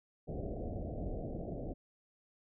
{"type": "low-pass noise", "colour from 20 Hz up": "pink", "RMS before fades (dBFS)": -40, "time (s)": [0.27, 1.74], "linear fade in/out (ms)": 20, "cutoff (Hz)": 720, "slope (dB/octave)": 96, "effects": []}